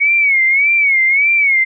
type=tone with vibrato; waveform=sine; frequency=2220 Hz; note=C#7; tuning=2 cents sharp; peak=-9 dBFS; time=0-1.65 s; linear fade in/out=20 ms; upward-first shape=sine; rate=1.7 Hz; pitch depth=110 cents each way; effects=none